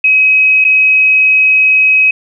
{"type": "tone with dropouts", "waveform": "sine", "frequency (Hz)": 2542, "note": "D#7", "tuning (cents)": 36, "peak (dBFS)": -5, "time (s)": [0.04, 2.11], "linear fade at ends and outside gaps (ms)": 5, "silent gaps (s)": [0.643, 0.648], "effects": []}